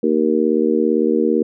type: harmonic tone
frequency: 77.78 Hz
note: D#2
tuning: in tune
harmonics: 3 / 4 / 5 / 6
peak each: -19 / -19 / -19 / -19 dBFS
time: 0.03-1.43 s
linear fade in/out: 5 ms
effects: none